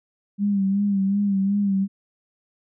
sine tone with vibrato, 198.6 Hz, G3, 23 cents sharp, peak -18 dBFS, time 0.38-1.88 s, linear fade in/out 50 ms, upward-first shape sine, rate 2.7 Hz, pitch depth 51 cents each way, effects none

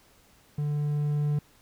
triangle tone with level ramp, 147.5 Hz, D3, 8 cents sharp, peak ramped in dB -24 to -21 dBFS, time 0.58-1.39 s, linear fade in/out 5 ms, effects pink hiss -60 dBFS RMS until 1.61 s

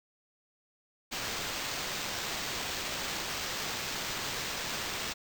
blue noise with sample-and-hold, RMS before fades -36 dBFS, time 1.11-5.14 s, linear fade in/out 20 ms, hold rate 11025 Hz, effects none

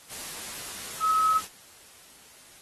sine tone in noise, 1284 Hz, E6, 46 cents flat, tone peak -20 dBFS, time 1-1.41 s, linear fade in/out 50 ms, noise white, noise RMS -38 dBFS, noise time 0.08-1.49 s, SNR +15 dB, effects white hiss -52 dBFS RMS until 2.61 s + AAC 32 kbps

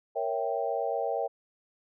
sine chord, A# diminished seventh, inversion none, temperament equal, 466.2 / 554.4 / 659.3 / 784 Hz, A#4 / C#5 / E5 / G5, 0 / 0 / 0 / 0 cents, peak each -33 dBFS, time 0.15-1.28 s, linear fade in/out 20 ms, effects none

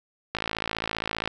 click train, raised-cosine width 0.3 ms, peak -11 dBFS, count 52, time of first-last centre 0.35-1.276 s, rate 55.1 Hz, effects none

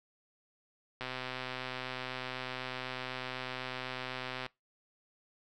click train, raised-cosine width 0.3 ms, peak -22 dBFS, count 443, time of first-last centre 1.01-4.463 s, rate 128 Hz, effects noise-tail reverb RT60 0.2 s tail -23 dB re dry

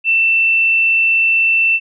sine tone, 2676 Hz, E7, 25 cents sharp, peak -10 dBFS, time 0.04-1.8 s, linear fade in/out 50 ms, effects none

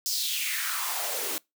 white noise with high-pass filter sweep, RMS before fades -30 dBFS, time 0.06-1.38 s, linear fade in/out 0 ms, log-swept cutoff 5600 to 310 Hz, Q 3.6, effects noise-tail reverb RT60 0.2 s tail -25 dB re dry

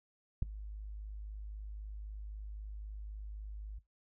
sine tone with ADSR envelope, 51.91 Hz, G#1, in tune, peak -22 dBFS, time 0.42-3.79 s, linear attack 5 ms, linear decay 4 ms, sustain -19 dB, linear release 8 ms, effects noise-tail reverb RT60 0.2 s tail -19 dB re dry

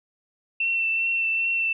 sine tone with vibrato, 2693 Hz, E7, 36 cents sharp, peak -21 dBFS, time 0.6-1.73 s, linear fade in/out 5 ms, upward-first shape triangle, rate 2.5 Hz, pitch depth 20 cents each way, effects none

